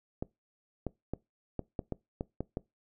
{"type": "clicks", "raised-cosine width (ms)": 2, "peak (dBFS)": -20, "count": 9, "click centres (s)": [0.225, 0.867, 1.136, 1.593, 1.792, 1.923, 2.209, 2.406, 2.571], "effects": ["noise-tail reverb RT60 0.2 s tail -22 dB re dry"]}